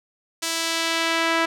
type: tone with band-pass filter sweep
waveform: sawtooth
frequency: 329.6 Hz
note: E4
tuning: in tune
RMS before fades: -23 dBFS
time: 0.42-1.46 s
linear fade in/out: 10 ms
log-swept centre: 6500 to 1700 Hz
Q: 0.81
effects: none